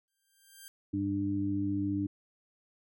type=tone with exponential growth; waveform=5% pulse; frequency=1584 Hz; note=G6; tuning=18 cents sharp; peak=-34 dBFS; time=0.08-0.68 s; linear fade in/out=0 ms; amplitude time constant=130 ms
type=harmonic tone; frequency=99.2 Hz; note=G2; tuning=21 cents sharp; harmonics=1 / 2 / 3; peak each=-36 / -38 / -30 dBFS; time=0.93-2.07 s; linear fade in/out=10 ms
effects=none